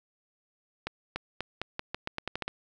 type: accelerating click train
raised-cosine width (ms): 0.3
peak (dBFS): -16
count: 12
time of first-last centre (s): 0.87-2.48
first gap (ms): 290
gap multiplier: 0.85
effects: none